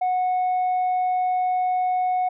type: tone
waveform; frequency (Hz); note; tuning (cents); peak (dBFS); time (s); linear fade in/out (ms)
sine; 734; F#5; -14; -17; 0.01-2.29; 10
effects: tanh soft clip ceiling -18 dBFS